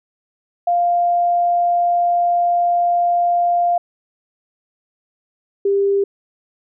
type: tone pair in turn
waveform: sine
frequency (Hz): 698.5 / 397.7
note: F5 / G4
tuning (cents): 0 / +25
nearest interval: minor seventh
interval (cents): 975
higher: first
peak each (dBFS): -13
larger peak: neither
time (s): 0.67-3.78 / 5.65-6.04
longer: first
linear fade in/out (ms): 5
effects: none